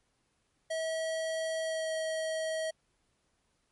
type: tone with pitch glide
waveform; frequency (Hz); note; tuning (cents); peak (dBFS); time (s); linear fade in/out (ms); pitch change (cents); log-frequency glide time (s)
square; 644 to 638.1; E5 to D#5; -41 to +44; -32; 0.7-2.71; 10; -15; 1.61-1.93
effects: pink hiss -75 dBFS RMS until 3.71 s + MP3 48 kbps